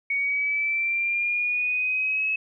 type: linear sweep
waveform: sine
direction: up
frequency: 2231 to 2584 Hz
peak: -22 dBFS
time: 0.1-2.36 s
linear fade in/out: 5 ms
effects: none